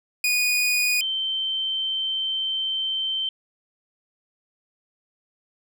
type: tone pair in turn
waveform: sawtooth / sine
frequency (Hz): 2467 / 3108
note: D#7 / G7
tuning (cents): -15 / -16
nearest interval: major third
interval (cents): 399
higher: second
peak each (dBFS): -16 / -23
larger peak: first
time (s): 0.24-1.01 / 1.01-3.29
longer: second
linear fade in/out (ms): 2
effects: none